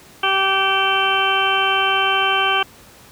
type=harmonic tone; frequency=387.4 Hz; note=G4; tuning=20 cents flat; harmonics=1 / 2 / 3 / 4 / 6 / 7 / 8; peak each=-26 / -22 / -21 / -22 / -25 / -24 / -21 dBFS; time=0.23-2.63 s; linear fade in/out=5 ms; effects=pink hiss -45 dBFS RMS until 3.11 s + high-pass 60 Hz 12 dB/octave